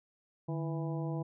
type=harmonic tone with a mistuned harmonic; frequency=164.81 Hz; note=E3; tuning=in tune; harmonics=1 / 2 / 3 / 4 / 5 / 6; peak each=-34 / -40 / -44 / -46 / -48 / -50 dBFS; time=0.48-1.23 s; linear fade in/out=10 ms; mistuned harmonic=1; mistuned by=-140 cents; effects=none